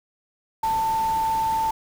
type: tone in noise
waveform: sine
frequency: 890 Hz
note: A5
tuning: 20 cents sharp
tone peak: -20 dBFS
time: 0.63-1.71 s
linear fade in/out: 5 ms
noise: pink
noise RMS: -37 dBFS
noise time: 0.63-1.71 s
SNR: +14 dB
effects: none